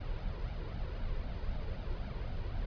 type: noise with flanger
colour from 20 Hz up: brown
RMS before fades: -37 dBFS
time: 0-2.66 s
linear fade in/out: 10 ms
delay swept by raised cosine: 1.3 to 2.13 ms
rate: 3.9 Hz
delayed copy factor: +0.55
effects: resampled to 11025 Hz